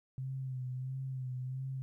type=tone with vibrato; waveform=sine; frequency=130 Hz; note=C3; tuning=11 cents flat; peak=-36 dBFS; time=0.18-1.82 s; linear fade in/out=0 ms; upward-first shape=sine; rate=1.5 Hz; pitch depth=43 cents each way; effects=13-bit